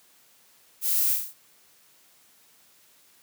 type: noise with echo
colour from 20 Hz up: violet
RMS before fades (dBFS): -26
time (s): 0.81-1.17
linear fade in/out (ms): 50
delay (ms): 29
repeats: 6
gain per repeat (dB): -3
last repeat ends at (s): 1.344
effects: white hiss -59 dBFS RMS until 3.22 s + high-pass 100 Hz 12 dB/octave